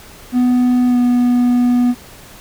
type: tone with pitch glide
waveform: triangle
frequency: 248.2 to 244.9 Hz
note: B3 to B3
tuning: +9 to -14 cents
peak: -8 dBFS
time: 0.32-1.95 s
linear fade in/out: 50 ms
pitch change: -23 cents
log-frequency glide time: 0.87-0.97 s
effects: pink hiss -39 dBFS RMS until 2.4 s